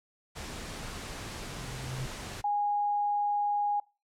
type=noise; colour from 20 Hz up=pink; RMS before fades=-40 dBFS; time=0.35-2.42 s; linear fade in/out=20 ms
type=tone with exponential growth; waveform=sine; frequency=129.9 Hz; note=C3; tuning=12 cents flat; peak=-32 dBFS; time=0.72-2.06 s; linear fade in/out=5 ms; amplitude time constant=290 ms
type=tone; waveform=sine; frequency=823 Hz; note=G#5; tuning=16 cents flat; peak=-26 dBFS; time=2.44-3.8 s; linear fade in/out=5 ms
effects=noise-tail reverb RT60 0.3 s tail -24 dB re dry + low-pass 9000 Hz 12 dB/octave